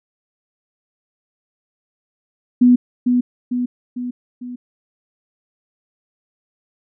sine tone with echo, 246.6 Hz, B3, 2 cents flat, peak -7 dBFS, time 2.61-2.76 s, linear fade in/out 10 ms, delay 450 ms, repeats 4, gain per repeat -5 dB, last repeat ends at 4.56 s, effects none

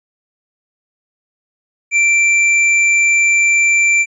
triangle tone with hard clipping, 2349 Hz, D7, in tune, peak -11 dBFS, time 1.91-4.06 s, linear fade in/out 50 ms, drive 13 dB, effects resampled to 24000 Hz

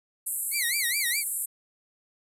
white band-pass noise, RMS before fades -31 dBFS, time 0.26-1.46 s, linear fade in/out 10 ms, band 7800 to 13000 Hz, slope 96 dB/octave
25% pulse tone with vibrato, 2093 Hz, C7, in tune, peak -23 dBFS, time 0.51-1.24 s, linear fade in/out 50 ms, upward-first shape sine, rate 4.8 Hz, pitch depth 210 cents each way
effects none

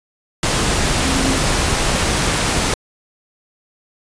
sine tone in noise, 267.2 Hz, C4, 36 cents sharp, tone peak -21 dBFS, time 1.02-1.39 s, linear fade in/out 2 ms, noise pink, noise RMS -17 dBFS, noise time 0.43-2.74 s, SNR -7 dB, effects resampled to 22050 Hz

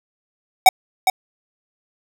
square tone with echo, 754 Hz, F#5, 32 cents sharp, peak -5 dBFS, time 0.66-0.69 s, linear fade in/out 2 ms, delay 410 ms, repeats 1, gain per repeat -8 dB, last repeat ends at 1.1 s, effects none

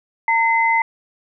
sine tone pair together, 913 / 2050 Hz, A#5 / C7, -36 / -36 cents, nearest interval octave + major second, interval 1400 cents, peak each -16 / -17 dBFS, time 0.28-0.82 s, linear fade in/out 2 ms, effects none

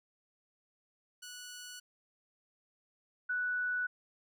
10% pulse / sine tone pair in turn, 1473 / 1480.3 Hz, F#6 / F#6, -8 / 0 cents, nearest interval unison, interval 8 cents, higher second, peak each -37 / -31 dBFS, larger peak second, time 1.22-1.8 / 3.29-3.87 s, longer neither, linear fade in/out 10 ms, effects none

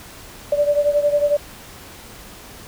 sine beating tone pair, 581 / 592 Hz, D5 / D5, -19 / +14 cents, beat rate 11 Hz, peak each -16 / -20 dBFS, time 0.52-1.37 s, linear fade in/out 5 ms, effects pink hiss -40 dBFS RMS until 2.67 s

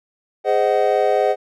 triangle chord, Ab dominant seventh, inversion none, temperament just, 415.3 / 519.1 / 623 / 747.5 Hz, Ab4 / C5 / Eb5 / Gb5, 0 / -14 / +2 / +17 cents, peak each -18 dBFS, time 0.44-1.36 s, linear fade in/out 50 ms, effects none

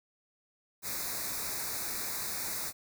white band-stop noise, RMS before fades -36 dBFS, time 0.82-2.73 s, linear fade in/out 50 ms, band 2500 to 3700 Hz, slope 96 dB/octave, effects none

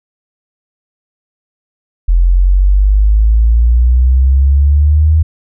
sine exponential sweep, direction up, 42.4 to 79.9 Hz, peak -5 dBFS, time 2.08-5.23 s, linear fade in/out 10 ms, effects none

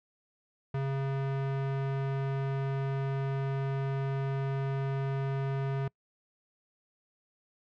square tone, 136.3 Hz, C#3, 29 cents flat, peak -30 dBFS, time 0.74-5.88 s, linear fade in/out 5 ms, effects noise-tail reverb RT60 0.1 s tail -26 dB re dry + low-pass 2000 Hz 12 dB/octave

